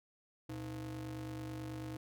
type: ring-modulated tone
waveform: square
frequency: 96.7 Hz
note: G2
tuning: 23 cents flat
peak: -39 dBFS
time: 0.49-1.97 s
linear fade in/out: 5 ms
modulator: 218 Hz
effects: none